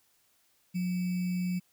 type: tone with sample-and-hold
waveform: sine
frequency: 180 Hz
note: F#3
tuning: 47 cents flat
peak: -28 dBFS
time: 0.74-1.6 s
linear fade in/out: 20 ms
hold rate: 2450 Hz
effects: white hiss -69 dBFS RMS until 1.72 s